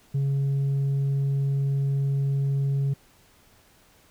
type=tone with tanh clipping; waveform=triangle; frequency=138.3 Hz; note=C#3; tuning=4 cents flat; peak=-22 dBFS; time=0.14-2.94 s; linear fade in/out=10 ms; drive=7 dB; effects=pink hiss -58 dBFS RMS until 4.1 s